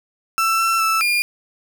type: tone with pitch steps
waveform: 35% pulse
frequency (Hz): 1332 / 1341 / 1319 / 2414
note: E6 / E6 / E6 / D7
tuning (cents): +18 / +29 / +1 / +47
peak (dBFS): -14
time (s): 0.38-1.22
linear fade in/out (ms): 0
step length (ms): 210
effects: none